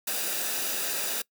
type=noise with comb filter; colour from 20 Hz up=white; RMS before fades=-30 dBFS; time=0.07-1.22 s; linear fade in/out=5 ms; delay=0.93 ms; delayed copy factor=-0.5; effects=noise-tail reverb RT60 0.1 s tail -23 dB re dry + high-pass 200 Hz 12 dB/octave